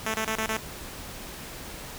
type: tone bursts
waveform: 5% pulse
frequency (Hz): 220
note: A3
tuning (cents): 0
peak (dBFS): -15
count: 5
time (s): 0.06-0.568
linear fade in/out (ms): 2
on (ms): 80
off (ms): 27
effects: pink hiss -40 dBFS RMS until 1.98 s